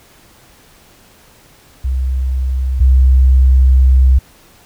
sine tone pair in turn, 64.9 / 64.9 Hz, C2 / C2, -13 / -13 cents, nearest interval unison, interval 0 cents, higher neither, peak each -13 / -5 dBFS, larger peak second, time 1.84-2.8 / 2.8-4.19 s, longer second, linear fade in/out 10 ms, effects pink hiss -46 dBFS RMS until 4.65 s

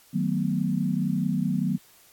sine chord, B dominant seventh, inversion first, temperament just, 154.34 / 185.21 / 222.2 / 246.9 Hz, D#3 / F#3 / A3 / B3, -14 / +2 / +17 / 0 cents, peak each -29 / -26 / -30 / -29 dBFS, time 0.13-1.78 s, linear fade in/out 20 ms, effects white hiss -56 dBFS RMS until 2.12 s + AAC 64 kbps

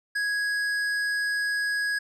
triangle tone with hard clipping, 1661.2 Hz, G#6, in tune, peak -26 dBFS, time 0.15-1.99 s, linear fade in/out 10 ms, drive 13 dB, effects none

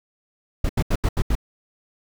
brown noise bursts, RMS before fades -19 dBFS, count 6, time 0.64-1.353 s, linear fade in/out 5 ms, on 53 ms, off 79 ms, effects none

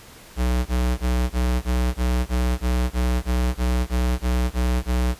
square tone bursts, 61.74 Hz, B1, in tune, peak -19 dBFS, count 15, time 0.36-5.154 s, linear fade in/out 50 ms, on 300 ms, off 21 ms, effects pink hiss -45 dBFS RMS until 5.19 s + resampled to 32000 Hz

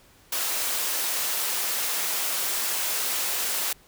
white high-pass noise, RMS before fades -27 dBFS, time 0.32-3.73 s, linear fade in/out 5 ms, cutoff 410 Hz, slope 12 dB/octave, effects pink hiss -56 dBFS RMS until 3.87 s

